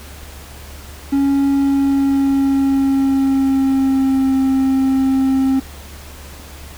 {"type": "tone with pitch glide", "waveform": "triangle", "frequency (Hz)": [277.2, 266.1], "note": ["C#4", "C4"], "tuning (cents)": [0, 29], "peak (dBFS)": -10, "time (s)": [1.12, 5.6], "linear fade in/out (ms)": 10, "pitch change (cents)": -71, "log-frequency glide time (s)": [1.51, 4.31], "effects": ["added 72 Hz sine -35 dBFS peak until 6.77 s", "pink hiss -38 dBFS RMS until 6.77 s"]}